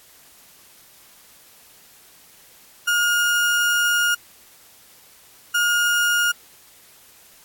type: tone bursts at uneven times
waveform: 35% pulse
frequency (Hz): 1426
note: F6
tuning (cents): +36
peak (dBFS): -15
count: 2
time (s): 2.87-4.15 / 5.54-6.32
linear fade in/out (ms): 10
effects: white hiss -50 dBFS RMS until 7.44 s + AAC 64 kbps